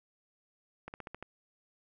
slowing click train, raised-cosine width 0.5 ms, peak -27 dBFS, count 6, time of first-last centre 0.88-1.226 s, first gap 59 ms, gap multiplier 1.08, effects none

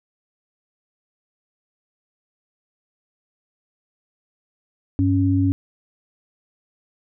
sine tone pair together, 98 / 277.2 Hz, G2 / C#4, 0 / 0 cents, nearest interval octave + tritone, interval 1800 cents, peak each -18 dBFS, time 4.99-5.52 s, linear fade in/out 0 ms, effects none

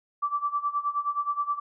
sine tone with tremolo, 1163 Hz, D6, 17 cents flat, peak -22 dBFS, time 0.22-1.6 s, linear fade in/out 10 ms, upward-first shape sine, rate 9.5 Hz, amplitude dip 85%, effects none

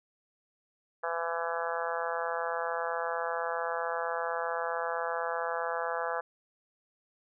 harmonic tone, 167.8 Hz, E3, 31 cents sharp, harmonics 3 / 4 / 5 / 6 / 7 / 8 / 9 / 10, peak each -36 / -37 / -38 / -39 / -39 / -40 / -41 / -41 dBFS, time 1.03-6.21 s, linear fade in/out 10 ms, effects none

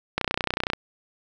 click train, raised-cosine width 0.3 ms, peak -7 dBFS, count 18, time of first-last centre 0.18-0.734 s, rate 30.7 Hz, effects none

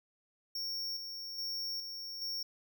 square tone with tremolo, 5500 Hz, F8, 27 cents flat, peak -36 dBFS, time 0.55-2.43 s, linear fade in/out 5 ms, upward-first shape square, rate 1.2 Hz, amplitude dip 45%, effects none

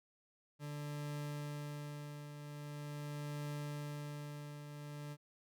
40% pulse tone with tremolo, 146.83 Hz, D3, in tune, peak -39 dBFS, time 0.59-5.17 s, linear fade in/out 50 ms, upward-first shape triangle, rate 0.43 Hz, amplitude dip 60%, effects none

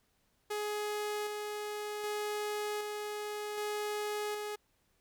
sawtooth tone with tremolo, 418.9 Hz, G#4, 15 cents sharp, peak -30 dBFS, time 0.5-4.56 s, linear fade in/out 10 ms, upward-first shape square, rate 0.65 Hz, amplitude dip 30%, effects pink hiss -74 dBFS RMS until 5 s

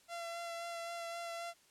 sawtooth tone with vibrato, 680 Hz, F5, 46 cents flat, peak -37 dBFS, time 0.08-1.54 s, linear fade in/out 50 ms, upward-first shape sine, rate 3.8 Hz, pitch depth 15 cents each way, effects white hiss -67 dBFS RMS until 1.7 s + low-pass 10000 Hz 12 dB/octave

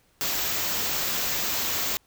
white band-stop noise, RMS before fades -27 dBFS, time 0.21-1.97 s, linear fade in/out 0 ms, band 8000 to 12000 Hz, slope 96 dB/octave, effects pink hiss -64 dBFS RMS until 2.06 s

